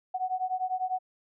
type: beating tone pair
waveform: sine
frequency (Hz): 738 / 748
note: F#5 / F#5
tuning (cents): -5 / +19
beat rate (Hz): 10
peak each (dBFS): -31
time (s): 0.14-0.99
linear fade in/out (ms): 10
effects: none